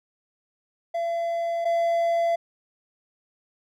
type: tone pair in turn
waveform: triangle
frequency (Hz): 677 / 677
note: E5 / E5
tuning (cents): +46 / +46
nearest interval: unison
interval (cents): 0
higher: neither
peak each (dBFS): -22 / -18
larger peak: second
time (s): 0.94-1.65 / 1.65-2.36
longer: neither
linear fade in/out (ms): 10
effects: none